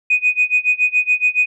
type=tone with tremolo; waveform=sine; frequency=2489 Hz; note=D#7; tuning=in tune; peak=-9 dBFS; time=0.1-1.46 s; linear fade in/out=5 ms; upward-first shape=sine; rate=7.1 Hz; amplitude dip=95%; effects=tanh soft clip ceiling -5 dBFS